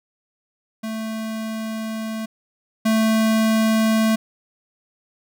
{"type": "tone pair in turn", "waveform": "square", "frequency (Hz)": [220.8, 220.8], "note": ["A3", "A3"], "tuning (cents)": [6, 6], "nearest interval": "unison", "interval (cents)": 0, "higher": "neither", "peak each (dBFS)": [-26, -16], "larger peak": "second", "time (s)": [[0.83, 2.26], [2.85, 4.16]], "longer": "first", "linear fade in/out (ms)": 10, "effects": []}